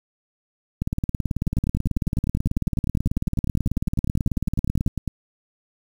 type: two click trains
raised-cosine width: 5 ms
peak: -12 / -10 dBFS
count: 37 / 75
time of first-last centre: 1.47-5.077 / 0.82-4.864 s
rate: 9.98 / 18.3 Hz
effects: 7-bit